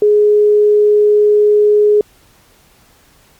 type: tone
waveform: sine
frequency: 418.2 Hz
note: G#4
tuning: 12 cents sharp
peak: -6 dBFS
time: 0.02-2.01 s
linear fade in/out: 2 ms
effects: pink hiss -49 dBFS RMS until 3.39 s + MP3 96 kbps